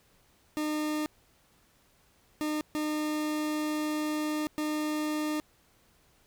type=tone bursts at uneven times; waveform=40% pulse; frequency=304.3 Hz; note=D#4; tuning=38 cents flat; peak=-28 dBFS; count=4; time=0.57-1.06 / 2.41-2.61 / 2.75-4.47 / 4.58-5.4 s; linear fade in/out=0 ms; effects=pink hiss -65 dBFS RMS until 6.26 s